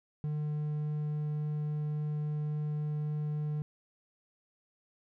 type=tone; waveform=triangle; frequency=150.3 Hz; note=D3; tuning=40 cents sharp; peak=-29 dBFS; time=0.24-3.62 s; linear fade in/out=0 ms; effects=none